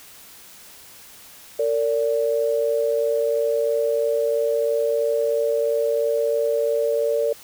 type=tone pair together; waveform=sine; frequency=455.2 / 578.2 Hz; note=A#4 / D5; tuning=-41 / -27 cents; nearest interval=major third; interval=414 cents; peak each=-21 dBFS; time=1.59-7.33 s; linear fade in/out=5 ms; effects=white hiss -45 dBFS RMS until 7.43 s